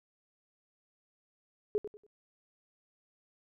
sine tone with echo, 418.4 Hz, G#4, 13 cents sharp, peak -26 dBFS, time 1.75-1.78 s, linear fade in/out 0 ms, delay 95 ms, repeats 3, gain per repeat -11 dB, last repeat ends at 2.065 s, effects none

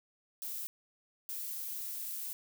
violet noise bursts at uneven times, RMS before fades -40 dBFS, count 2, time 0.42-0.67 / 1.29-2.33 s, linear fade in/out 0 ms, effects none

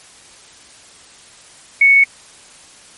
sine tone, 2217 Hz, C#7, in tune, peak -6 dBFS, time 1.81-2.04 s, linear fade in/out 5 ms, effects white hiss -43 dBFS RMS until 2.97 s + MP3 48 kbps

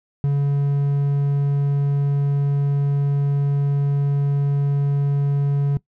triangle tone, 141.5 Hz, C#3, 36 cents sharp, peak -14 dBFS, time 0.24-5.77 s, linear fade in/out 0 ms, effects noise-tail reverb RT60 0.1 s tail -20 dB re dry

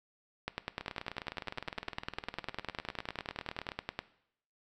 two click trains, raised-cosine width 0.3 ms, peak -18 / -24 dBFS, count 36 / 58, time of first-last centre 0.48-3.991 / 0.81-3.718 s, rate 9.97 / 19.6 Hz, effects noise-tail reverb RT60 0.7 s tail -17 dB re dry

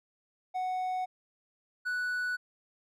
triangle tone pair in turn, 740 / 1480 Hz, F#5 / F#6, 0 / 0 cents, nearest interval octave, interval 1200 cents, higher second, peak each -28 dBFS, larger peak neither, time 0.54-1.06 / 1.85-2.37 s, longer neither, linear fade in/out 20 ms, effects none

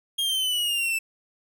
45% pulse exponential sweep, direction down, 3255 to 2636 Hz, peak -23 dBFS, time 0.18-0.99 s, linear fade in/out 10 ms, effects none

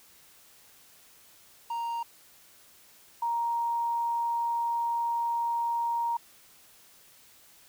triangle / sine tone pair in turn, 932.3 / 936 Hz, A#5 / A#5, 0 / +7 cents, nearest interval unison, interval 7 cents, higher second, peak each -28 / -26 dBFS, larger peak second, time 1.7-2.03 / 3.22-6.17 s, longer second, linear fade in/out 5 ms, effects white hiss -57 dBFS RMS until 7.68 s

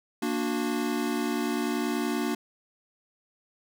square chord, Bb augmented, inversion none, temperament equal with one note detuned, 233.1 / 293.7 / 364.1 Hz, Bb3 / D4 / F#4, 0 / 0 / -28 cents, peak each -31 / -31 / -33 dBFS, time 0.22-2.35 s, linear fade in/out 5 ms, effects none

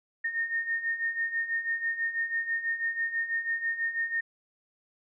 sine beating tone pair, 1831 / 1837.1 Hz, A#6 / A#6, -32 / -26 cents, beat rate 6.1 Hz, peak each -34 / -29 dBFS, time 0.24-4.21 s, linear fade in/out 10 ms, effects none

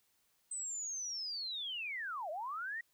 sine linear two-way sweep, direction down then up, 8190 to 587.3 to 1921 Hz, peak -38 dBFS, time 0.51-2.81 s, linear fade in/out 5 ms, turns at 2.3 s, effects white hiss -75 dBFS RMS until 2.93 s

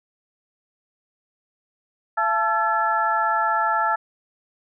sine tone cluster, 678 / 875 / 1342 / 1717 Hz, E5 / A5 / E6 / A6, +49 / -10 / +31 / -43 cents, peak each -28 / -22 / -22 / -27 dBFS, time 2.17-3.96 s, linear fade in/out 10 ms, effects none

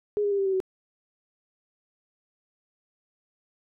sine tone with pitch steps, 415.3 / 407.2 / 399.3 / 391.5 / 383.9 / 376.5 Hz, G#4 / G#4 / G4 / G4 / G4 / F#4, 0 / -34 / +32 / -2 / -36 / +30 cents, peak -22 dBFS, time 0.17-0.602 s, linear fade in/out 0 ms, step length 72 ms, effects none

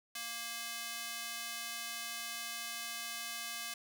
square tone with high-pass filter, 233.1 Hz, A#3, in tune, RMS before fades -42 dBFS, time 0.15-3.74 s, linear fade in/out 5 ms, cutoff 2000 Hz, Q 0.56, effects 11-bit

